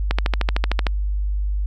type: click train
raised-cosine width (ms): 0.3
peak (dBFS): -4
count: 11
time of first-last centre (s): 0.11-0.868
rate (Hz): 13.2
effects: added 50 Hz sine -19 dBFS peak until 1.66 s